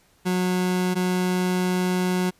30% pulse tone pair in turn, 182.3 / 182.3 Hz, F#3 / F#3, -25 / -25 cents, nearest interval unison, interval 0 cents, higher neither, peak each -18 / -18 dBFS, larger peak neither, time 0.25-0.95 / 0.95-2.31 s, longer second, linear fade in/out 20 ms, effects pink hiss -60 dBFS RMS until 2.39 s + resampled to 32000 Hz

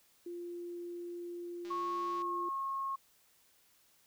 sine tone, 347.8 Hz, F4, 7 cents flat, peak -40 dBFS, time 0.26-2.49 s, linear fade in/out 5 ms
click train, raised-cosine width 0.2 ms, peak -38 dBFS, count 116, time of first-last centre 1.65-2.219 s, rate 202 Hz
sine tone with pitch glide, 1100 to 1085.5 Hz, C#6 to C#6, -14 to -37 cents, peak -34 dBFS, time 1.7-2.96 s, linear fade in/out 10 ms, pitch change -23 cents, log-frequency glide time 2.17-2.28 s
effects white hiss -68 dBFS RMS until 4.06 s

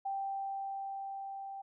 sine tone with level ramp, 784 Hz, G5, in tune, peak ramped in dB -33 to -41 dBFS, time 0.05-1.62 s, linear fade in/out 10 ms, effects none

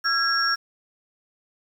sine tone cluster, 1361 / 1648 / 5530 Hz, F6 / G#6 / F8, -45 / -14 / -18 cents, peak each -24 dBFS, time 0.04-0.56 s, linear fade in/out 20 ms, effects 8-bit

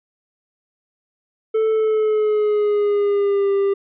triangle tone with pitch glide, 440 to 396.6 Hz, A4 to G4, 0 to +20 cents, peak -13 dBFS, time 1.54-3.74 s, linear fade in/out 10 ms, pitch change -180 cents, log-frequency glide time 1.7-3.51 s, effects resampled to 8000 Hz

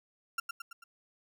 35% pulse tone with echo, 1375 Hz, F6, 27 cents flat, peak -28 dBFS, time 0.38-0.4 s, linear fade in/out 5 ms, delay 110 ms, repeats 4, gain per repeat -5 dB, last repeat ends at 0.84 s, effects none

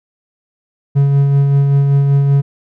triangle tone with tremolo, 140 Hz, C#3, 18 cents sharp, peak -5 dBFS, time 0.95-2.42 s, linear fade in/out 20 ms, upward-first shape sine, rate 5.2 Hz, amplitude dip 30%, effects none

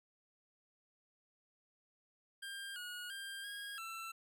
25% pulse tone with pitch steps, 1597 / 1449 / 1594 / 1636 / 1338 Hz, G6 / F#6 / G6 / G#6 / E6, +32 / -37 / +28 / -26 / +25 cents, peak -40 dBFS, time 2.42-4.12 s, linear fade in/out 10 ms, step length 340 ms, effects none

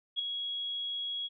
sine tone with ADSR envelope, 3322 Hz, G#7, in tune, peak -26 dBFS, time 0.16-1.29 s, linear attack 33 ms, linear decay 5 ms, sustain -7 dB, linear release 34 ms, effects none

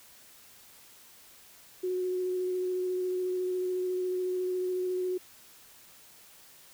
sine tone with vibrato, 366.2 Hz, F#4, 18 cents flat, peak -28 dBFS, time 1.83-5.18 s, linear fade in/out 10 ms, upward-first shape square, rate 14 Hz, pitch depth 10 cents each way, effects white hiss -55 dBFS RMS until 6.73 s

